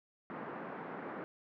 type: band-pass noise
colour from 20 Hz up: pink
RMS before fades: -44 dBFS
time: 0.3-1.24 s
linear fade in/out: 0 ms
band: 190 to 1700 Hz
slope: 24 dB/octave
effects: none